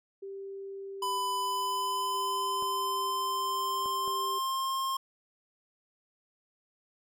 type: tone with tremolo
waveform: sine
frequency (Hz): 392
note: G4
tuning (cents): 0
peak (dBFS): -38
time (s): 0.22-4.39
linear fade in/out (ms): 10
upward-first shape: square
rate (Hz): 0.52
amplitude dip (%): 30
type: tone with pitch glide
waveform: square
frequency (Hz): 1000 to 1065.6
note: B5 to C6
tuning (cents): +21 to +31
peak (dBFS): -30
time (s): 1.02-4.97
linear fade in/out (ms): 5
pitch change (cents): +110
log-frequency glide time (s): 1.39-4.79
type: clicks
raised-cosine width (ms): 1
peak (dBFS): -30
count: 3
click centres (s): 2.625 / 3.859 / 4.078
effects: none